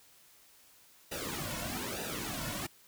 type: noise with flanger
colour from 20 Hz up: pink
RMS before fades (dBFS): -38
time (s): 1.11-2.67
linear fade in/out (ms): 10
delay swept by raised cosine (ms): 0.91 to 2.51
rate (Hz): 1.1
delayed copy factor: -0.85
effects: white hiss -61 dBFS RMS until 2.87 s